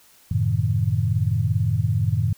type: chord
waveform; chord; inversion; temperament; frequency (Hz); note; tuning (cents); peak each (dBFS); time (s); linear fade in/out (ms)
sine; F# diminished seventh; none; equal; 92.5 / 110 / 130.81 / 155.56; F#2 / A2 / C3 / Eb3; 0 / 0 / 0 / 0; -24 / -21 / -27 / -26; 0.31-2.33; 5
effects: white hiss -54 dBFS RMS until 2.37 s